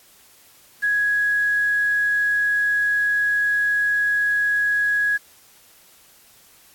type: tone with quantisation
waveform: sine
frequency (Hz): 1666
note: G#6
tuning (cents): +5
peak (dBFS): -17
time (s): 0.82-5.18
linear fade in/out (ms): 20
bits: 7
effects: white hiss -52 dBFS RMS until 6.74 s + AAC 64 kbps